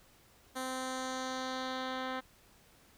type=tone with low-pass filter sweep; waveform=10% pulse; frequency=259.1 Hz; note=C4; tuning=17 cents flat; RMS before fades=-38 dBFS; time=0.55-2.21 s; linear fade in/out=20 ms; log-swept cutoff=11000 to 2700 Hz; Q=1.6; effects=pink hiss -63 dBFS RMS until 2.97 s